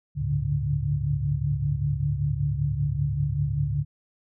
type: tone cluster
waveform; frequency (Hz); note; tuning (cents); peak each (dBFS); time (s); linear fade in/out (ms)
sine; 70.9 / 100.1 / 110.2 / 142.6 / 147.8; C#2 / G2 / A2 / C#3 / D3; +40 / +37 / +3 / +49 / +11; -32 / -32 / -31 / -25 / -32; 0.15-3.85; 50
effects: none